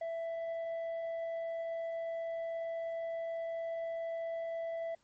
sine tone with tanh clipping, 663 Hz, E5, 10 cents sharp, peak -36 dBFS, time 0.01-4.95 s, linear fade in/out 5 ms, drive 4 dB, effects pink hiss -72 dBFS RMS until 5.03 s + MP3 32 kbps

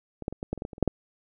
clicks, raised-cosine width 2 ms, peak -23 / -15 / -23 / -19 / -15 / -25 / -19 / -20 / -26 / -30 / -7 / -10 dBFS, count 12, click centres 0.223 / 0.281 / 0.326 / 0.429 / 0.53 / 0.577 / 0.621 / 0.651 / 0.732 / 0.781 / 0.827 / 0.877 s, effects none

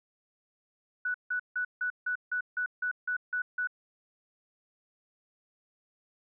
sine tone bursts, 1480 Hz, F#6, in tune, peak -28 dBFS, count 11, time 1.05-3.673 s, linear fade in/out 5 ms, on 93 ms, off 160 ms, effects none

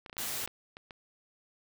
clicks, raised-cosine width 0.3 ms, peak -29 dBFS, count 9, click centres 0.062 / 0.097 / 0.129 / 0.168 / 0.205 / 0.275 / 0.476 / 0.769 / 0.908 s
white noise, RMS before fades -36 dBFS, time 0.18-0.46 s, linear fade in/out 0 ms
effects none

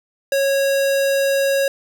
square tone, 550 Hz, C#5, 14 cents flat, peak -16 dBFS, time 0.32-1.68 s, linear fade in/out 2 ms, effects none

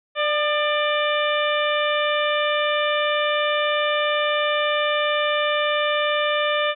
harmonic tone with a mistuned harmonic, 593 Hz, D5, 17 cents sharp, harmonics 1 / 2 / 3 / 4 / 5 / 6, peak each -22 / -25 / -27 / -28 / -29 / -30 dBFS, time 0.15-6.75 s, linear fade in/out 50 ms, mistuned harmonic 2, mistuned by +30 cents, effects none

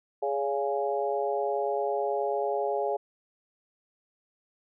harmonic tone with a mistuned harmonic, 138.59 Hz, C#3, in tune, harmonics 3 / 4 / 5 / 6, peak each -30 / -31 / -32 / -33 dBFS, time 0.22-2.97 s, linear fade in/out 10 ms, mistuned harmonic 4, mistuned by +28 cents, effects none

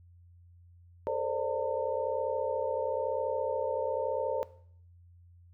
sine tone cluster, 421.9 / 456 / 526 / 587 / 904 Hz, G#4 / A#4 / C5 / D5 / A5, +27 / -38 / +9 / -1 / +47 cents, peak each -39 / -36 / -33 / -34 / -36 dBFS, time 1.07-4.43 s, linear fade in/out 0 ms, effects noise-tail reverb RT60 0.6 s tail -18 dB re dry + added 87 Hz sine -54 dBFS peak until 5.53 s

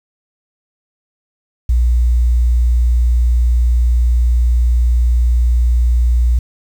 sine tone, 60 Hz, B1, 49 cents flat, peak -9 dBFS, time 1.69-6.39 s, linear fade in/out 5 ms, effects 7-bit

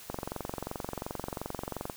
click train, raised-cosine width 1 ms, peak -20 dBFS, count 42, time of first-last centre 0.1-1.898 s, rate 22.8 Hz, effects white hiss -49 dBFS RMS until 1.96 s

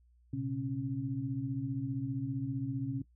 sine tone cluster, 119.1 / 134.3 / 272.8 Hz, A#2 / C3 / C#4, +38 / +46 / -28 cents, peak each -39 / -37 / -36 dBFS, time 0.33-3.02 s, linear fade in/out 5 ms, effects noise-tail reverb RT60 0.1 s tail -18 dB re dry + added 60 Hz sine -62 dBFS peak until 3.15 s

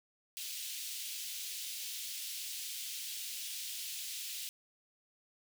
pink high-pass noise, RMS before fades -42 dBFS, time 0.37-4.49 s, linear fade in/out 0 ms, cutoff 2900 Hz, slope 24 dB/octave, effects none

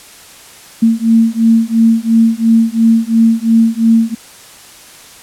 sine beating tone pair, 225.6 / 228.5 Hz, A3 / A#3, +44 / -34 cents, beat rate 2.9 Hz, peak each -10 dBFS, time 0.82-4.15 s, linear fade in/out 10 ms, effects white hiss -37 dBFS RMS until 5.22 s + low-pass 11000 Hz 12 dB/octave

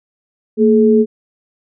sine tone pair together, 227.1 / 425.8 Hz, A#3 / G#4, -45 / +43 cents, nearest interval major seventh, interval 1088 cents, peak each -10 dBFS, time 0.57-1.06 s, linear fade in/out 50 ms, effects none

